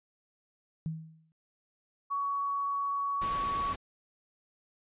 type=tone with exponential decay; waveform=sine; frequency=160 Hz; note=D#3; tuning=49 cents sharp; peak=-29 dBFS; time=0.86-1.32 s; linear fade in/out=0 ms; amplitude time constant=98 ms
type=tone; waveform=sine; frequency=1123 Hz; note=C#6; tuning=22 cents sharp; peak=-29 dBFS; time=2.1-3.74 s; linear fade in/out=20 ms
type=noise; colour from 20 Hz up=pink; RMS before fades=-40 dBFS; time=3.21-3.76 s; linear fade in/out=10 ms
effects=resampled to 8000 Hz